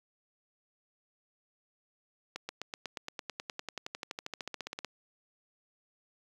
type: accelerating click train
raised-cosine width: 0.2 ms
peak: -20 dBFS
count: 29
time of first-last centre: 2.36-4.846 s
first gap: 130 ms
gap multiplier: 0.97
effects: high-pass 200 Hz 12 dB/octave + 9-bit